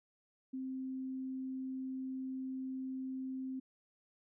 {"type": "tone", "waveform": "sine", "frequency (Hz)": 261.8, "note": "C4", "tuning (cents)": 1, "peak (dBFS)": -38, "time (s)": [0.53, 3.6], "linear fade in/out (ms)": 10, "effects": []}